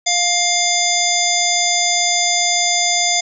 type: harmonic tone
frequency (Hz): 703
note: F5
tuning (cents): +11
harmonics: 1 / 3 / 5 / 7 / 9 / 10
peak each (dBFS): -21 / -21 / -21 / -21 / -21 / -21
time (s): 0.06-3.21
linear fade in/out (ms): 10
effects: none